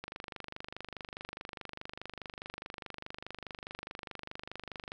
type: click train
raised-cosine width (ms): 0.3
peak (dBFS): -25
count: 122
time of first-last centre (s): 0.04-4.919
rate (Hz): 24.8
effects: none